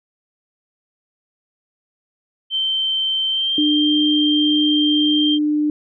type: tone with pitch glide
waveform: sine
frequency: 3111 to 3169 Hz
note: G7 to G7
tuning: -14 to +18 cents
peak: -17 dBFS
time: 2.5-5.39 s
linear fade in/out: 50 ms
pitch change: +32 cents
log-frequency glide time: 3.3-3.53 s
type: tone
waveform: sine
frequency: 299.7 Hz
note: D4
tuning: 35 cents sharp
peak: -15 dBFS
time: 3.58-5.7 s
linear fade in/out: 2 ms
effects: none